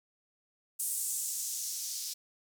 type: noise with band-pass filter sweep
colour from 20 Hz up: violet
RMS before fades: -36 dBFS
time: 0.79-2.14 s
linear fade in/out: 10 ms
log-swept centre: 9000 to 4900 Hz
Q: 2
effects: none